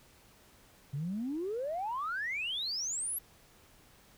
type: exponential sweep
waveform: sine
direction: up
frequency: 133.1 to 11840 Hz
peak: -32 dBFS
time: 0.93-3.19 s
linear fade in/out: 10 ms
effects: tanh soft clip ceiling -28 dBFS + pink hiss -61 dBFS RMS until 4.17 s